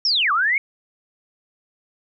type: linear two-way sweep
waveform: sine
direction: down then up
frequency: 5588 to 1108.7 to 2243 Hz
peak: -16 dBFS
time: 0.05-0.58 s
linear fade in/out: 2 ms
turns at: 0.32 s
effects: none